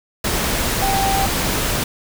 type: tone in noise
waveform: sine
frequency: 781 Hz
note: G5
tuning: 7 cents flat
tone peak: -18 dBFS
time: 0.82-1.26 s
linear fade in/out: 5 ms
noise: pink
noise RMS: -20 dBFS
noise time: 0.24-1.84 s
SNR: -1 dB
effects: none